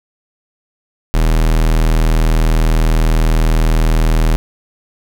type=tone; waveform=45% pulse; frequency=40 Hz; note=D#1; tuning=49 cents sharp; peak=-9 dBFS; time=1.14-4.36 s; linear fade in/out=0 ms; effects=none